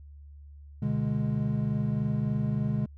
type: chord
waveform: triangle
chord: G# diminished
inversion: first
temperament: equal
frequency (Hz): 123.47 / 146.83 / 207.7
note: B2 / D3 / G#3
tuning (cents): 0 / 0 / 0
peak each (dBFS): -28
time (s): 0.82-2.86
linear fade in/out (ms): 5
effects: added 72 Hz sine -45 dBFS peak until 2.97 s